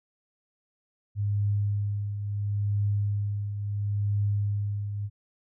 sine tone with tremolo, 102.3 Hz, G#2, 26 cents flat, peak -22 dBFS, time 1.15-5.1 s, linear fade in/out 50 ms, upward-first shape triangle, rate 0.73 Hz, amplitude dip 60%, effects none

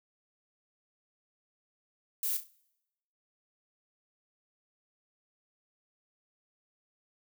violet noise with echo, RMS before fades -32 dBFS, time 2.23-2.37 s, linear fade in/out 2 ms, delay 33 ms, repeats 4, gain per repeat -9 dB, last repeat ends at 2.502 s, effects noise-tail reverb RT60 0.9 s tail -24 dB re dry

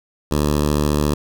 10% pulse tone with notch filter, 74.1 Hz, D2, 16 cents sharp, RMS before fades -18 dBFS, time 0.31-1.14 s, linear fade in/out 5 ms, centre 2100 Hz, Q 1.3, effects none

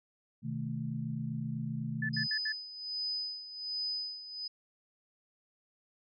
sine chord, A diminished, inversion first, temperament equal with one note detuned, 127.68 / 155.56 / 220 Hz, C3 / Eb3 / A3, -42 / 0 / 0 cents, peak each -38 dBFS, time 0.42-2.28 s, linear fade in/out 50 ms
sine tone bursts, 1744 Hz, A6, 16 cents flat, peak -32 dBFS, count 4, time 2.02-2.523 s, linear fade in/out 5 ms, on 71 ms, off 73 ms
sine tone with tremolo, 5000 Hz, D#8, 8 cents sharp, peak -32 dBFS, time 2.13-4.48 s, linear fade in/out 10 ms, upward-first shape sine, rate 1.3 Hz, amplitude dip 75%
effects none

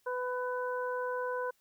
harmonic tone, 499.4 Hz, B4, 19 cents sharp, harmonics 1 / 2 / 3, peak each -34 / -37 / -40 dBFS, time 0.06-1.51 s, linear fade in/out 10 ms, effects white hiss -72 dBFS RMS until 1.6 s

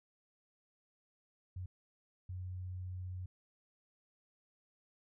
sine tone bursts at uneven times, 91.5 Hz, F#2, 19 cents flat, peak -40 dBFS, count 2, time 1.56-1.66 / 2.29-3.26 s, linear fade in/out 5 ms, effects none

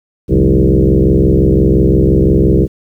sine tone with frequency modulation, 120.8 Hz, B2, 38 cents flat, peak -6 dBFS, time 0.28-2.68 s, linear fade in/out 50 ms, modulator 65.8 Hz, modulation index 4.9, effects 8-bit

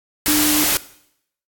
sine tone in noise, 300 Hz, D4, 37 cents sharp, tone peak -17 dBFS, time 0.28-0.64 s, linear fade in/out 0 ms, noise white, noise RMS -17 dBFS, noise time 0.26-0.77 s, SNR -3 dB, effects noise-tail reverb RT60 0.7 s tail -18 dB re dry + AAC 64 kbps

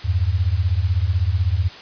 sine beating tone pair, 82.2 / 98.2 Hz, E2 / G2, -4 / +4 cents, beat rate 16 Hz, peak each -19 dBFS, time 0.04-1.69 s, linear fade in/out 20 ms, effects white hiss -38 dBFS RMS until 1.81 s + resampled to 11025 Hz

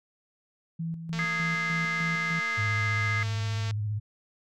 sine tone with tremolo, 164.81 Hz, E3, in tune, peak -29 dBFS, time 0.79-2.4 s, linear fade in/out 10 ms, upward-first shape square, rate 3.3 Hz, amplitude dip 55%
click train, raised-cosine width 0.2 ms, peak -22 dBFS, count 584, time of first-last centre 1.13-3.71 s, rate 226 Hz
harmonic tone, 414.6 Hz, G#4, 3 cents flat, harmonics 3 / 4 / 5, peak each -35 / -33 / -29 dBFS, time 1.19-3.23 s, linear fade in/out 0 ms
sine tone with vibrato, 105.3 Hz, G#2, 24 cents sharp, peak -27 dBFS, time 2.57-4 s, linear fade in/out 20 ms, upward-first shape sine, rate 15 Hz, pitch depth 48 cents each way
effects none

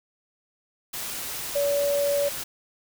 sine tone in noise, 570 Hz, C#5, 48 cents sharp, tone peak -21 dBFS, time 1.55-2.29 s, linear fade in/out 10 ms, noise white, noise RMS -33 dBFS, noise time 0.93-2.44 s, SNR +9 dB, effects none

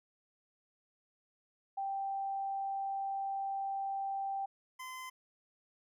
sine / 25% pulse tone pair in turn, 784 / 1028.3 Hz, G5 / C6, 0 / -30 cents, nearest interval perfect fourth, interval 470 cents, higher second, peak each -34 / -39 dBFS, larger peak first, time 1.77-4.46 / 4.79-5.1 s, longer first, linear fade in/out 10 ms, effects none

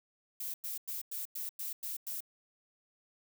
violet noise bursts, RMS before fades -39 dBFS, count 8, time 0.4-2.206 s, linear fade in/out 5 ms, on 140 ms, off 98 ms, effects none

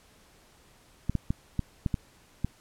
clicks, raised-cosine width 5 ms, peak -14 dBFS, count 7, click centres 1.096 / 1.153 / 1.305 / 1.593 / 1.862 / 1.942 / 2.446 s, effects pink hiss -59 dBFS RMS until 2.6 s + low-pass 12000 Hz 12 dB/octave

